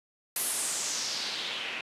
white noise with low-pass filter sweep, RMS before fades -33 dBFS, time 0.36-1.81 s, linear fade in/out 2 ms, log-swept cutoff 12000 to 2400 Hz, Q 3, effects high-pass 200 Hz 12 dB/octave + resampled to 32000 Hz

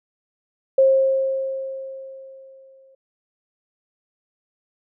sine tone with exponential decay, 534 Hz, C5, 35 cents sharp, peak -10 dBFS, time 0.78-2.95 s, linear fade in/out 5 ms, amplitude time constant 470 ms, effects none

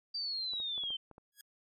sine linear sweep, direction down, 4699 to 3067 Hz, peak -34 dBFS, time 0.14-0.97 s, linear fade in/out 10 ms
clicks, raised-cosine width 1 ms, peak -38 dBFS, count 7, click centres 0.535 / 0.601 / 0.779 / 0.837 / 0.905 / 1.113 / 1.181 s
5% pulse tone with exponential growth, 1661.2 Hz, G#6, in tune, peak -35 dBFS, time 1.32-1.41 s, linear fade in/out 2 ms, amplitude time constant 18 ms
effects MP3 64 kbps

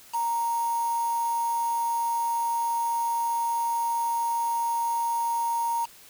sine tone with quantisation, 932.3 Hz, A#5, in tune, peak -24 dBFS, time 0.13-5.86 s, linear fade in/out 20 ms, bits 6, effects white hiss -51 dBFS RMS until 6.09 s

